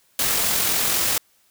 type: noise with amplitude modulation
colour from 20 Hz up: white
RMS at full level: -20 dBFS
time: 0.19-1.18 s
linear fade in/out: 2 ms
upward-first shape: sine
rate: 44 Hz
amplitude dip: 25%
effects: white hiss -61 dBFS RMS until 1.5 s